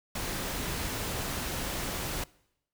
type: noise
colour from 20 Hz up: pink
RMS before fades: -34 dBFS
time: 0.15-2.24 s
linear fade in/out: 5 ms
effects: noise-tail reverb RT60 0.8 s tail -23 dB re dry